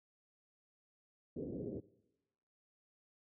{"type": "low-pass noise", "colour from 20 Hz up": "white", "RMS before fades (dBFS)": -42, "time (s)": [1.36, 1.8], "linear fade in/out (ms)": 5, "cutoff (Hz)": 480, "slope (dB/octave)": 48, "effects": ["noise-tail reverb RT60 1.0 s tail -21 dB re dry", "high-pass 100 Hz 12 dB/octave"]}